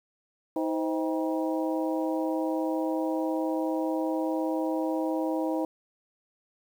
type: harmonic tone with a mistuned harmonic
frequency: 159.1 Hz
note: D#3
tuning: 39 cents sharp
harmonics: 2 / 3 / 4 / 5 / 6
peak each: -28 / -32 / -35 / -37 / -38 dBFS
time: 0.56-5.65 s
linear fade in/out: 2 ms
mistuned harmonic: 3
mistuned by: +140 cents
effects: 9-bit